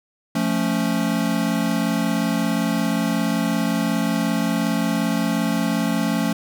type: chord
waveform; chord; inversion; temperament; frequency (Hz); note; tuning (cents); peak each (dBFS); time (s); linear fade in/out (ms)
square; F augmented; none; equal; 174.61 / 220 / 277.2; F3 / A3 / C#4; 0 / 0 / 0; -25 / -23 / -25; 0.35-6.33; 5
effects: none